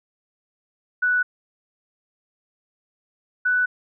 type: tone pair in turn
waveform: sine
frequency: 1480 / 1488.5 Hz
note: F#6 / F#6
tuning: 0 / +10 cents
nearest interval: unison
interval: 10 cents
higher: second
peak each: -17 dBFS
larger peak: neither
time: 1.02-1.23 / 3.45-3.66 s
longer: neither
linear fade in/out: 10 ms
effects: none